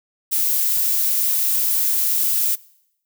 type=noise; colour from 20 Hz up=violet; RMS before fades=-19 dBFS; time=0.31-2.56 s; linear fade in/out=20 ms; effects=noise-tail reverb RT60 0.8 s tail -23 dB re dry